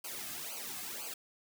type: noise with flanger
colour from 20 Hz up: white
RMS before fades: -42 dBFS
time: 0.04-1.14 s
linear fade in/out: 5 ms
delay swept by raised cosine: 0.54 to 2.14 ms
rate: 2 Hz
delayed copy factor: -1
effects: none